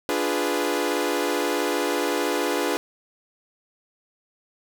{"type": "chord", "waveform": "sawtooth", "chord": "D diminished seventh", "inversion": "none", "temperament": "equal", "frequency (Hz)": [293.7, 349.2, 415.3, 493.9], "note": ["D4", "F4", "Ab4", "Cb5"], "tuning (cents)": [0, 0, 0, 0], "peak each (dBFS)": -24, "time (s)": [0.09, 2.77], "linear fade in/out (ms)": 0, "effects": []}